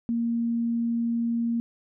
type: tone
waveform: sine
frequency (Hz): 233.1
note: A#3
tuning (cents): 0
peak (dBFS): -23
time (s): 0.09-1.6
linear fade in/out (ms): 0
effects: none